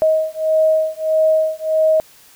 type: beating tone pair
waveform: sine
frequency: 630 / 631.6 Hz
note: D#5 / D#5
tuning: +21 / +26 cents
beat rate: 1.6 Hz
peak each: -16 dBFS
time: 0.02-2 s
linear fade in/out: 0 ms
effects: white hiss -47 dBFS RMS until 2.35 s